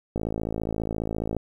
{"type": "click train", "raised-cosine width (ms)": 2, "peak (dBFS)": -15, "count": 67, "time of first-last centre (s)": [0.16, 1.367], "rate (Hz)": 54.7, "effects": ["9-bit"]}